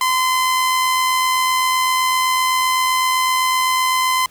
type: tone with amplitude modulation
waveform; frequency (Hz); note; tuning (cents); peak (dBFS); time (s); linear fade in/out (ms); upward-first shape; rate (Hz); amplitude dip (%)
sawtooth; 1028; C6; -31; -10; 0.01-4.26; 2; sine; 87.8; 25
effects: pink hiss -49 dBFS RMS until 4.3 s